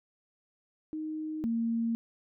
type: tone pair in turn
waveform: sine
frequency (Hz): 311.1 / 229.9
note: D#4 / A#3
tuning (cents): 0 / -24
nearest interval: perfect fourth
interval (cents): 524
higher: first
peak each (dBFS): -33 / -27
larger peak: second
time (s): 0.93-1.44 / 1.44-1.95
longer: neither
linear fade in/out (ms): 0
effects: none